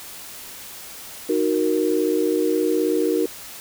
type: chord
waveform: sine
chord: D# minor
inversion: none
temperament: equal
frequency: 311.1 / 370 / 466.2 Hz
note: D#4 / F#4 / A#4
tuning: 0 / 0 / 0 cents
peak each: -22 dBFS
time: 1.29-3.26 s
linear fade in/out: 5 ms
effects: white hiss -38 dBFS RMS until 3.6 s